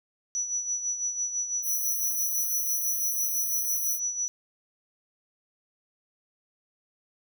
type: tone with tremolo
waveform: sine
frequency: 5910 Hz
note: F#8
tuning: 3 cents flat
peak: -25 dBFS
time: 0.35-4.28 s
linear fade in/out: 0 ms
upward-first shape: sine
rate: 6 Hz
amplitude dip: 60%
type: high-pass noise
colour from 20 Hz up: white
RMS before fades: -31 dBFS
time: 1.62-4 s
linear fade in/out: 50 ms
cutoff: 9800 Hz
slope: 96 dB/octave
effects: none